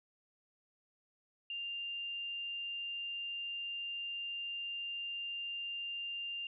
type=tone; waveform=sine; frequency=2794 Hz; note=F7; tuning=in tune; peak=-38 dBFS; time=1.5-6.47 s; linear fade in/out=2 ms; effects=none